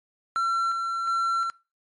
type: tone with tremolo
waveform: triangle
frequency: 1355 Hz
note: E6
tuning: 47 cents sharp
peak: -20 dBFS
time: 0.36-1.5 s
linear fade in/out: 0 ms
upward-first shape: square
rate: 1.4 Hz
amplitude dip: 35%
effects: noise-tail reverb RT60 0.3 s tail -23 dB re dry + MP3 48 kbps